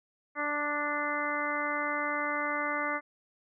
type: harmonic tone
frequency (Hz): 293.7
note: D4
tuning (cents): 0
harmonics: 1 / 2 / 3 / 4 / 5 / 6 / 7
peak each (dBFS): -39 / -37 / -39 / -34 / -37 / -39 / -35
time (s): 0.35-3.01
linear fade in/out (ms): 50
effects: none